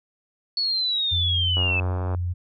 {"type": "linear sweep", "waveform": "sine", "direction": "down", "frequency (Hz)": [4435, 2589], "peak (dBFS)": -21, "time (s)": [0.57, 1.8], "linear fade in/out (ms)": 2}
{"type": "tone with pitch glide", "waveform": "sine", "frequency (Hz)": [87.6, 88.46], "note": ["F2", "F2"], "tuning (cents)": [6, 23], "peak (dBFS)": -23, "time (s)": [1.11, 2.34], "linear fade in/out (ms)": 20, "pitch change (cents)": 17, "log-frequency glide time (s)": [1.32, 2.04]}
{"type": "click train", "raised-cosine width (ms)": 1, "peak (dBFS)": -18, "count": 54, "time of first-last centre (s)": [1.57, 2.148], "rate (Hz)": 91.7}
{"effects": []}